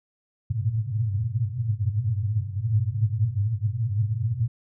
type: band-pass noise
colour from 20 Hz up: pink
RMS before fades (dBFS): -25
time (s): 0.5-4.48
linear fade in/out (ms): 10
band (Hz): 100 to 120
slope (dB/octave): 96
effects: none